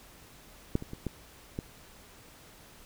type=clicks; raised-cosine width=3 ms; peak=-13 / -26 / -26 / -19 / -20 dBFS; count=5; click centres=0.754 / 0.824 / 0.934 / 1.067 / 1.589 s; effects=pink hiss -54 dBFS RMS until 2.85 s